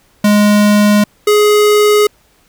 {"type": "tone pair in turn", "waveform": "square", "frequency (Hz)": [207.7, 418.7], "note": ["G#3", "G#4"], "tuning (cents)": [0, 14], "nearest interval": "octave", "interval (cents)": 1214, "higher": "second", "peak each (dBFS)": -7, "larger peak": "neither", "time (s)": [[0.24, 1.04], [1.27, 2.07]], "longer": "neither", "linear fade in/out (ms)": 5, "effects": ["pink hiss -52 dBFS RMS until 2.48 s"]}